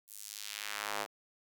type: tone with high-pass filter sweep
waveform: square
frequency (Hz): 52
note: G#1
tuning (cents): +3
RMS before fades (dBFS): -41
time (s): 0.07-1.07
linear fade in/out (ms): 50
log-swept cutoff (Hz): 11000 to 610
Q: 0.98
effects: none